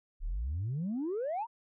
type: exponential sweep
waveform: sine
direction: up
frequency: 32.23 to 977 Hz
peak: -30 dBFS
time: 0.2-1.47 s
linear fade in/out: 50 ms
effects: tanh soft clip ceiling -29 dBFS